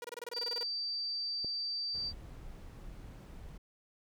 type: tone bursts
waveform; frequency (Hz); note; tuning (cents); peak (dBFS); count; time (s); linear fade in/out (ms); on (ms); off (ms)
sawtooth; 479; A#4; +47; -36; 13; 0.02-0.632; 2; 24; 25
type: tone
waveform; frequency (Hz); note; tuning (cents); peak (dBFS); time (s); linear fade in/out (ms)
sine; 4653; D8; -17; -34; 0.32-2.13; 50
type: click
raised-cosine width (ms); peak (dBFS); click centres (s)
2; -31; 1.446
type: noise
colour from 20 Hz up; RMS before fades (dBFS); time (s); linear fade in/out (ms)
brown; -48; 1.94-3.58; 10
effects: none